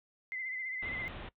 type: tone with vibrato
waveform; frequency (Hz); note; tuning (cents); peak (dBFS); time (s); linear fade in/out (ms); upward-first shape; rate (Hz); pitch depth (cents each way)
sine; 2052; C7; -34; -36; 0.32-1.08; 0; sine; 15; 46
type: low-pass noise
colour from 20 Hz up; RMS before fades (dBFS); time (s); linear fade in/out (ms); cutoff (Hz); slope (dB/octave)
pink; -45; 0.82-1.29; 5; 3700; 96
effects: noise-tail reverb RT60 0.1 s tail -20 dB re dry